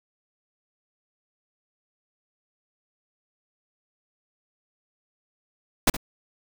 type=noise with echo; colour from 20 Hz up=pink; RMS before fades=-17 dBFS; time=5.87-5.9 s; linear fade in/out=5 ms; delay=68 ms; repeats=1; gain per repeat=-14 dB; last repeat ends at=5.968 s; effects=none

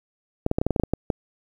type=clicks; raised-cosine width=2 ms; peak=-8 dBFS; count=11; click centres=0.464 / 0.514 / 0.585 / 0.615 / 0.666 / 0.707 / 0.762 / 0.798 / 0.836 / 0.936 / 1.102 s; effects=8-bit

